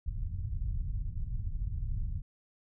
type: low-pass noise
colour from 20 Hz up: pink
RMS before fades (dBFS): -34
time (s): 0.06-2.22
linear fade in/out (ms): 10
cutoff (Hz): 110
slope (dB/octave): 24
effects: none